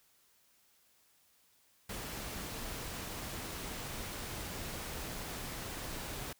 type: noise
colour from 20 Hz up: pink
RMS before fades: -42 dBFS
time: 1.89-6.33 s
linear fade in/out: 5 ms
effects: white hiss -69 dBFS RMS until 6.39 s